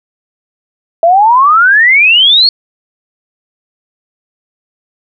sine exponential sweep, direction up, 651 to 4435 Hz, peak -3 dBFS, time 1.03-2.49 s, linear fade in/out 2 ms, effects none

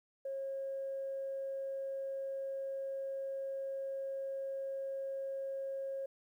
sine tone, 542 Hz, C#5, 39 cents flat, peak -36 dBFS, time 0.25-6.06 s, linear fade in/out 5 ms, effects tanh soft clip ceiling -32 dBFS + 12-bit

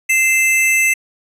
square tone pair together, 2078 / 2637 Hz, C7 / E7, -12 / 0 cents, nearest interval major third, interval 412 cents, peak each -15 dBFS, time 0.09-0.94 s, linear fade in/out 10 ms, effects resampled to 32000 Hz

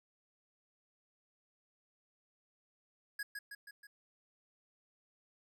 square tone with echo, 1661.2 Hz, G#6, in tune, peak -38 dBFS, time 3.19-3.23 s, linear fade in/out 5 ms, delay 160 ms, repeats 4, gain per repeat -4 dB, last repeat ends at 3.87 s, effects none

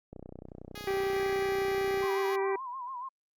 click train, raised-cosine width 2 ms, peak -30 dBFS, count 60, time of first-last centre 0.13-2.039 s, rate 30.9 Hz
5% pulse tone, 415.3 Hz, G#4, in tune, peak -30 dBFS, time 0.75-2.36 s, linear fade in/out 5 ms
harmonic tone, 390 Hz, G4, 9 cents flat, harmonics 1 / 2 / 3 / 4 / 5 / 6, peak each -28 / -37 / -43 / -45 / -41 / -45 dBFS, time 0.87-2.56 s, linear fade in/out 5 ms
sine tone with vibrato, 1017 Hz, C6, 50 cents flat, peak -36 dBFS, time 2.02-3.09 s, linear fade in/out 10 ms, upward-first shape sine, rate 7 Hz, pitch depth 100 cents each way
effects Opus 32 kbps

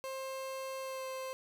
30% pulse tone with pitch glide, 530 to 523.9 Hz, C5 to C5, +22 to +2 cents, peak -36 dBFS, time 0.04-1.33 s, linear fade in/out 0 ms, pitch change -20 cents, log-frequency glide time 0.81-1.07 s, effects none

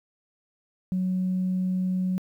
sine tone, 184.7 Hz, F#3, 3 cents flat, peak -22 dBFS, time 0.92-2.18 s, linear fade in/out 0 ms, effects tanh soft clip ceiling -19 dBFS + 10-bit

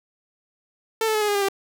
sawtooth tone with pitch steps, 445.5 / 436.3 / 427.4 / 418.6 / 409.9 / 401.5 / 393.2 Hz, A4 / A4 / G#4 / G#4 / G#4 / G4 / G4, +22 / -15 / +50 / +14 / -23 / +41 / +5 cents, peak -16 dBFS, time 1.01-1.486 s, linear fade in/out 2 ms, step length 68 ms, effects none

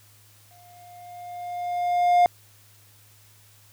triangle tone with exponential growth, 708 Hz, F5, 23 cents sharp, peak -11 dBFS, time 0.51-2.26 s, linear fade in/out 0 ms, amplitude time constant 380 ms, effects added 104 Hz sine -56 dBFS peak until 3.72 s + white hiss -56 dBFS RMS until 3.72 s

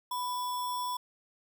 sine tone with sample-and-hold, 991 Hz, B5, 6 cents sharp, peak -31 dBFS, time 0.11-0.97 s, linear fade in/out 5 ms, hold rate 4410 Hz, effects none

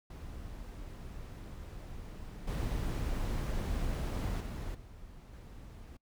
brown noise with level steps, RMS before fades -45 / -34 / -39 / -51 / -49 dBFS, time 0.1-5.97 s, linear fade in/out 5 ms, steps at 2.47 / 4.4 / 4.74 / 5.32 s, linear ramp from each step 10 ms, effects noise-tail reverb RT60 0.1 s tail -25 dB re dry

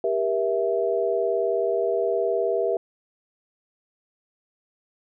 sine chord, E diminished, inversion first, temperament just, 395.6 / 474.7 / 659.3 Hz, G4 / Bb4 / E5, +16 / +31 / 0 cents, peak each -25 dBFS, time 0.04-2.77 s, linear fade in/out 2 ms, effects none

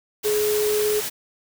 sine tone in noise, 422 Hz, G#4, 28 cents sharp, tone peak -19 dBFS, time 0.24-1.01 s, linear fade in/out 20 ms, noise white, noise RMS -28 dBFS, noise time 0.23-1.1 s, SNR +6 dB, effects none

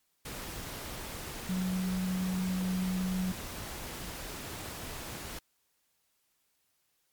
sine tone in noise, 184.9 Hz, F#3, 1 cent flat, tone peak -29 dBFS, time 1.49-3.32 s, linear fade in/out 5 ms, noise pink, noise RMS -41 dBFS, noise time 0.25-5.39 s, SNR +9 dB, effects white hiss -75 dBFS RMS until 7.12 s + MP3 96 kbps

